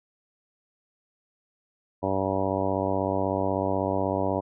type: harmonic tone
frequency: 96.2 Hz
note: G2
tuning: 32 cents flat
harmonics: 1 / 2 / 3 / 4 / 5 / 6 / 7 / 8 / 9 / 10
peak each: -33 / -34 / -31 / -33 / -33 / -30 / -32 / -36 / -36 / -34 dBFS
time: 2.02-4.41 s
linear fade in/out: 20 ms
effects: none